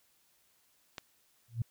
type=click; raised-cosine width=0.2 ms; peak=-22 dBFS; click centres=0.982 s
type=tone with exponential growth; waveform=sine; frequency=116.54 Hz; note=A#2; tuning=in tune; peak=-25 dBFS; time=1.48-1.62 s; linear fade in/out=5 ms; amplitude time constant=29 ms
effects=white hiss -70 dBFS RMS until 1.7 s